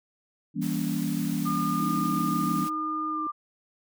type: chord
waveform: sine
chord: E diminished seventh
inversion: none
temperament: just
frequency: 164.81 / 197.78 / 237.3 / 284.8 Hz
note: E3 / G3 / Bb3 / Db4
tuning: 0 / +16 / +31 / +47 cents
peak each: -31 dBFS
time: 0.54-2.68 s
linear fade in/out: 50 ms
type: noise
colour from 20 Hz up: white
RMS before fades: -41 dBFS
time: 0.61-2.7 s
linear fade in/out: 20 ms
type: tone with pitch glide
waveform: sine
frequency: 1211 to 1190.9 Hz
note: D#6 to D6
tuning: -47 to +24 cents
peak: -28 dBFS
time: 1.45-3.32 s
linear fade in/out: 20 ms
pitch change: -29 cents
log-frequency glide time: 3.1-3.2 s
type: tone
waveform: sine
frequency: 311.2 Hz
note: D#4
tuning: in tune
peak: -33 dBFS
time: 1.8-3.27 s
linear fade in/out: 2 ms
effects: none